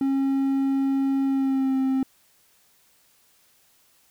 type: tone with pitch glide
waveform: triangle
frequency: 271.5 to 264.7 Hz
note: C#4 to C4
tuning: -36 to +20 cents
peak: -18 dBFS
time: 0.01-2.03 s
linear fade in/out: 2 ms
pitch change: -44 cents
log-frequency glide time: 1.25-1.77 s
effects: white hiss -61 dBFS RMS until 4.1 s